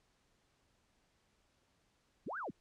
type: linear two-way sweep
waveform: sine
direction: up then down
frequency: 87.31 to 1655 to 87.31 Hz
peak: -39 dBFS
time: 2.26-2.51 s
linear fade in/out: 10 ms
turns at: 2.38 s
effects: pink hiss -75 dBFS RMS until 2.6 s + low-pass 8000 Hz 12 dB/octave